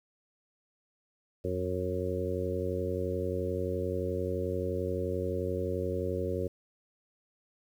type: harmonic tone with a mistuned harmonic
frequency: 91.5 Hz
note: F#2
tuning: 19 cents flat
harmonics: 1 / 2 / 3 / 4 / 5 / 6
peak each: -35 / -40 / -40 / -36 / -35 / -37 dBFS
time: 1.44-6.48 s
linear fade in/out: 10 ms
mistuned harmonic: 1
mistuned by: -62 cents
effects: 10-bit

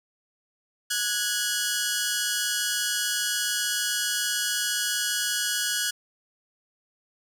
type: tone pair together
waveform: 10% pulse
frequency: 1464.4 / 1661.2 Hz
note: F#6 / G#6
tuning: -18 / 0 cents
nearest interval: major second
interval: 218 cents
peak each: -19 dBFS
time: 0.9-5.91 s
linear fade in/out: 10 ms
effects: none

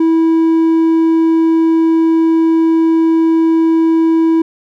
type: tone with hard clipping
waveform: sine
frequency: 326.1 Hz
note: E4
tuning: 19 cents flat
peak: -9 dBFS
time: 0-4.42 s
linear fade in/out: 5 ms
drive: 3 dB
effects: none

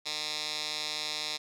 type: tone with band-pass filter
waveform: 10% pulse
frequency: 152 Hz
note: D#3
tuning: 40 cents flat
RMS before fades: -35 dBFS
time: 0.05-1.38 s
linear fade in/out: 20 ms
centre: 4400 Hz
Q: 2.8
effects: none

